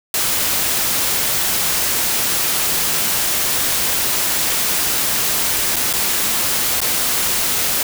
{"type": "noise with dropouts", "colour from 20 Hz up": "white", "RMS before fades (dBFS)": -18, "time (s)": [0.14, 7.83], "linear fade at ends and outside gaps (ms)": 2, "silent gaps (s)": [[5.76, 5.764], [5.929, 5.936], [6.805, 6.815]], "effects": []}